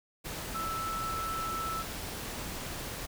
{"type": "tone in noise", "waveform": "sine", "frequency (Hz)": 1318.5, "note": "E6", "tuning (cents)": 0, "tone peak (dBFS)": -33, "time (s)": [0.54, 1.83], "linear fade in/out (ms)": 20, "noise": "pink", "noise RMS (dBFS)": -39, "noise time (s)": [0.24, 3.07], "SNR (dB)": 3, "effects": []}